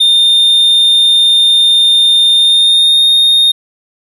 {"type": "tone with pitch glide", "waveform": "triangle", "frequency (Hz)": [3629, 3686], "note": ["A#7", "A#7"], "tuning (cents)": [-47, -20], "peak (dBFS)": -4, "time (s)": [0, 3.52], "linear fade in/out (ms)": 10, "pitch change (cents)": 27, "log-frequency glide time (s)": [2.33, 3.06], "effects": []}